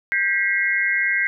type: tone cluster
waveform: sine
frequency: 1591 / 1942 / 2139 Hz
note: G6 / B6 / C7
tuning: +25 / -30 / +38 cents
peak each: -22 dBFS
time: 0.12-1.27 s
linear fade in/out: 0 ms
effects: none